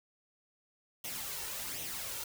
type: noise with flanger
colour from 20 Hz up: white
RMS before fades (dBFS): -40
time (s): 1.04-2.24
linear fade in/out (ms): 5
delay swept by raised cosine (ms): 0.32 to 2.22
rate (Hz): 1.3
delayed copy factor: +0.55
effects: none